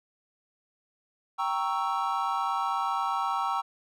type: chord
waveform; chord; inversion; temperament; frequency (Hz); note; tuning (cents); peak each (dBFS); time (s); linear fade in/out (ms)
triangle; G diminished seventh; none; equal; 784 / 932.3 / 1108.7 / 1318.5; G5 / Bb5 / Db6 / Fb6; 0 / 0 / 0 / 0; -30; 1.38-3.62; 20
effects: none